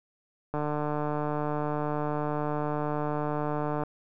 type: click train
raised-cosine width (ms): 1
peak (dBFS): -17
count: 492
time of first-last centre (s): 0.54-3.835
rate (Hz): 149
effects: none